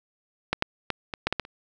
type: clicks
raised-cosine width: 0.3 ms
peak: -7 / -6 / -9 / -15 / -7 / -8 / -10 / -26 dBFS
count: 8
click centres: 0.53 / 0.624 / 0.903 / 1.138 / 1.27 / 1.326 / 1.397 / 1.451 s
effects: none